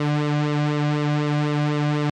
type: tone with flanger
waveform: sawtooth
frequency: 148.3 Hz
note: D3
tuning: 17 cents sharp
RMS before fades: -21 dBFS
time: 0-2.1 s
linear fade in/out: 5 ms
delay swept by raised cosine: 1.2 to 2.3 ms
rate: 4 Hz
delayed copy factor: -0.7
effects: low-pass 4000 Hz 12 dB/octave + MP3 64 kbps

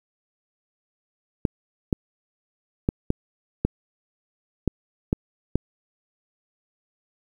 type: clicks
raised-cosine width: 3 ms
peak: -7 dBFS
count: 8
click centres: 1.452 / 1.928 / 2.889 / 3.104 / 3.65 / 4.677 / 5.129 / 5.556 s
effects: 8-bit

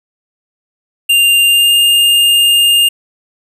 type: tone with pitch glide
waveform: square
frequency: 2794 to 2817 Hz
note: F7 to F7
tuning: 0 to +14 cents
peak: -7 dBFS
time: 1.09-2.89 s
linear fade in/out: 10 ms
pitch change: +14 cents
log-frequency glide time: 1.46-1.74 s
effects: none

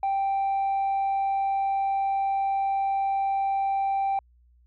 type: tone with tanh clipping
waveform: triangle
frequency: 784 Hz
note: G5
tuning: in tune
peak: -23 dBFS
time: 0.03-4.19 s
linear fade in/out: 2 ms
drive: 6 dB
effects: added 60 Hz sine -56 dBFS peak until 4.66 s

